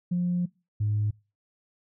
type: tone pair in turn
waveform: sine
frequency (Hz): 176.9 / 105.19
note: F3 / G#2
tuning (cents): +23 / +23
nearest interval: major sixth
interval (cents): 900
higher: first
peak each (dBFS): -22 / -22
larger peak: neither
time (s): 0.11-0.46 / 0.8-1.11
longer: first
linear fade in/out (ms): 10
effects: noise-tail reverb RT60 0.3 s tail -24 dB re dry + tanh soft clip ceiling -19 dBFS